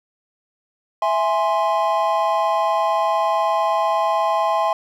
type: chord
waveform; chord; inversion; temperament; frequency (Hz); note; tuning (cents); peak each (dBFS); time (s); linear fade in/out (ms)
triangle; E augmented; none; equal; 659.3 / 830.6 / 1046.5; E5 / G#5 / B#5; 0 / 0 / 0; -19; 1.02-4.73; 2
effects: none